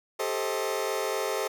sawtooth chord, A half-diminished seventh, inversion third, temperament just, 396 / 440 / 528 / 633.6 Hz, G4 / A4 / C5 / Eb5, +18 / 0 / +16 / +31 cents, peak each -29 / -28 / -29 / -31 dBFS, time 0.19-1.48 s, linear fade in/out 10 ms, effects none

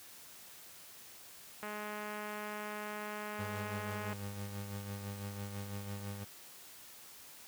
click train, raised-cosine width 0.5 ms, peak -28 dBFS, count 526, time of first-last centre 1.63-4.13 s, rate 210 Hz
30% pulse tone with tremolo, 100.7 Hz, G2, 47 cents sharp, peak -36 dBFS, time 3.38-6.25 s, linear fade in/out 20 ms, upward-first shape sine, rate 6 Hz, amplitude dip 45%
effects white hiss -54 dBFS RMS until 7.47 s + high-pass 60 Hz 12 dB/octave

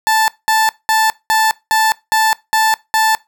30% pulse tone bursts, 880 Hz, A5, in tune, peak -8 dBFS, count 8, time 0.07-3.15 s, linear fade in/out 0 ms, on 210 ms, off 200 ms, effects noise-tail reverb RT60 0.2 s tail -20 dB re dry

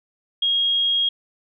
sine tone, 3270 Hz, G#7, 28 cents flat, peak -17 dBFS, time 0.42-1.09 s, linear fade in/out 5 ms, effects none

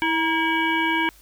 harmonic tone with a mistuned harmonic, 325.6 Hz, E4, 21 cents flat, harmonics 1 / 3 / 5 / 7 / 9 / 10, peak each -25 / -24 / -26 / -25 / -31 / -38 dBFS, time 0.02-1.09 s, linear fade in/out 0 ms, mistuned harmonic 3, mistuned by -52 cents, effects added 50 Hz sine -53 dBFS peak until 1.21 s + white hiss -53 dBFS RMS until 1.21 s

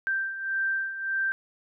sine beating tone pair, 1568 / 1569.7 Hz, G6 / G6, 0 / +2 cents, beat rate 1.7 Hz, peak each -33 / -27 dBFS, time 0.07-1.32 s, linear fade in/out 0 ms, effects none

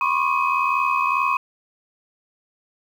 sine tone cluster, 1001 / 1083 / 1146 / 1208 / 2527 Hz, B5 / C#6 / D6 / D6 / D#7, +23 / -41 / -43 / +48 / +26 cents, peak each -24 / -20 / -28 / -29 / -24 dBFS, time 0.01-1.37 s, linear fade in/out 2 ms, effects tanh soft clip ceiling -9 dBFS + 8-bit

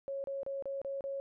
sine tone bursts, 550 Hz, C#5, 14 cents flat, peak -35 dBFS, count 6, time 0.08-1.2 s, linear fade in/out 0 ms, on 160 ms, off 32 ms, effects none

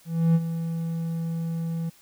triangle tone with ADSR envelope, 165.3 Hz, E3, 5 cents sharp, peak -13 dBFS, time 0.05-1.9 s, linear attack 300 ms, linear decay 44 ms, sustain -11 dB, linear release 12 ms, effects white hiss -56 dBFS RMS until 2.01 s

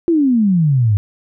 sine exponential sweep, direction down, 350 to 98 Hz, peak -10 dBFS, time 0.08-0.97 s, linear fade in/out 0 ms, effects none

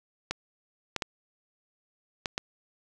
clicks, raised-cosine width 0.2 ms, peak -12 dBFS, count 5, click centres 0.31 / 0.963 / 1.022 / 2.258 / 2.379 s, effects none

